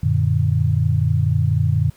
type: chord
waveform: sine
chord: Gb augmented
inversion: none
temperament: equal with one note detuned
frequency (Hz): 92.5 / 116.54 / 148.88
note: Gb2 / Bb2 / D3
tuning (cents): 0 / 0 / +24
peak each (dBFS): -19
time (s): 0.03-1.9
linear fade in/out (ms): 5
effects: pink hiss -53 dBFS RMS until 1.96 s